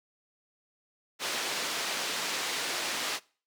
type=band-pass noise; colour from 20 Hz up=white; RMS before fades=-33 dBFS; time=1.19-3.2 s; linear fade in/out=50 ms; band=260 to 5100 Hz; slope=12 dB/octave; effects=noise-tail reverb RT60 0.4 s tail -23 dB re dry